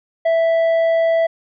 sine tone with tanh clipping, 659.3 Hz, E5, in tune, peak -14 dBFS, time 0.25-1.27 s, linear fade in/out 10 ms, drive 6 dB, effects none

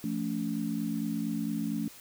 sine tone cluster, 171.2 / 220 / 284.3 Hz, F3 / A3 / C#4, -34 / 0 / +44 cents, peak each -36 / -32 / -34 dBFS, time 0.04-1.88 s, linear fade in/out 2 ms, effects white hiss -51 dBFS RMS until 2 s

